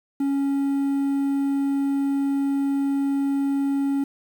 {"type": "tone with quantisation", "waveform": "triangle", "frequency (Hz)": 277.3, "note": "C#4", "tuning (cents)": 1, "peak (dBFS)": -18, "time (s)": [0.2, 4.04], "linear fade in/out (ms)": 5, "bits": 8, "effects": []}